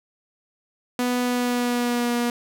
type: tone with pitch glide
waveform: sawtooth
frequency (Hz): 246.9 to 239.6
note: B3 to A#3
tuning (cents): 0 to +48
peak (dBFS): -17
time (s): 0.99-2.3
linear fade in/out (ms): 2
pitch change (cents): -52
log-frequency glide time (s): 1.22-2.14
effects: none